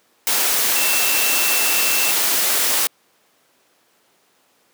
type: tone in noise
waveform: sine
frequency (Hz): 2681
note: E7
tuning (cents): +29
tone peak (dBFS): -23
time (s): 0.76-2.11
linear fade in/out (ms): 0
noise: white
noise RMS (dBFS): -18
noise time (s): 0.27-2.87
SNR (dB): -8
effects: pink hiss -59 dBFS RMS until 4.73 s + high-pass 300 Hz 12 dB/octave